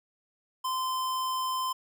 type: tone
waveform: square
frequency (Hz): 1033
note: C6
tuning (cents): -22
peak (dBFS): -29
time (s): 0.64-1.73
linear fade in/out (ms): 10
effects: none